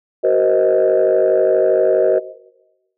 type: chord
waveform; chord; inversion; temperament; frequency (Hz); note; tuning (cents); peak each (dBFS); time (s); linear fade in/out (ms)
sine; C half-diminished seventh; second; just; 376.7 / 470.9 / 523.3 / 627.9; Gb4 / Bb4 / C5 / Eb5; +31 / +18 / 0 / +16; -16; 0.23-2.2; 20
effects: noise-tail reverb RT60 1.0 s tail -17 dB re dry + tanh soft clip ceiling -5 dBFS